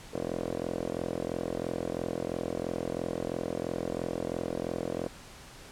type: tone with band-pass filter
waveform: 10% pulse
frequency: 42.98 Hz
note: F1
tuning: 27 cents flat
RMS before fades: -34 dBFS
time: 0.13-5.08 s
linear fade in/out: 10 ms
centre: 450 Hz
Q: 7.4
effects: pink hiss -49 dBFS RMS until 5.71 s + low-pass 10000 Hz 12 dB/octave